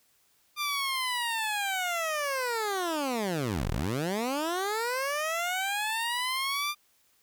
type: linear two-way sweep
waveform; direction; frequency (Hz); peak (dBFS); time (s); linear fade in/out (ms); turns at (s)
15% pulse; down then up; 1200 to 33.26 to 1200; -22; 0.56-6.75; 50; 3.7
effects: white hiss -67 dBFS RMS until 7.22 s